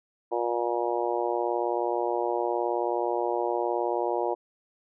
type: harmonic tone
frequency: 119.1 Hz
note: A#2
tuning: 38 cents sharp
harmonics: 3 / 4 / 5 / 6 / 7 / 8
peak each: -30 / -31 / -32 / -33 / -33 / -34 dBFS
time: 0.31-4.35 s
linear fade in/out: 20 ms
effects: none